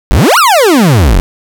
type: exponential two-way sweep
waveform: 40% pulse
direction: up then down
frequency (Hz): 38.82 to 1480 to 38.82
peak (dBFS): -3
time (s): 0.11-1.2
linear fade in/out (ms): 0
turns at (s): 0.38
effects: none